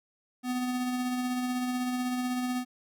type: tone with tremolo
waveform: square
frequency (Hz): 250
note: B3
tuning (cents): +21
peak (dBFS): -28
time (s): 0.43-2.65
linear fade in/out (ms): 50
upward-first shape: sine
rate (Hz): 16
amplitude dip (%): 30
effects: none